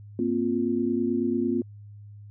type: chord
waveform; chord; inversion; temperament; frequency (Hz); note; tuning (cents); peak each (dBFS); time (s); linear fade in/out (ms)
sine; Bb suspended second; none; just; 233.1 / 262.2 / 349.6; Bb3 / C4 / F4; 0 / +4 / +2; -27; 0.19-1.62; 2
effects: added 103 Hz sine -42 dBFS peak until 2.3 s